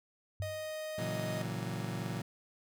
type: tone with exponential decay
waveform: sine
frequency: 98 Hz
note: G2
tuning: in tune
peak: -32 dBFS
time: 0.4-0.73 s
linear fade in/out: 0 ms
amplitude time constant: 71 ms
type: tone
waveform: 45% pulse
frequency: 622.3 Hz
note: D#5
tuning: in tune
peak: -38 dBFS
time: 0.42-1.42 s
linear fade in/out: 2 ms
type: chord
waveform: 35% pulse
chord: F# dominant seventh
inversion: first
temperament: just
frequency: 115.62 / 138.75 / 166.5 / 185 Hz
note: A#2 / C#3 / E3 / F#3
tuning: -14 / +2 / +18 / 0 cents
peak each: -38 / -41 / -40 / -40 dBFS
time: 0.98-2.22 s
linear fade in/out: 5 ms
effects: none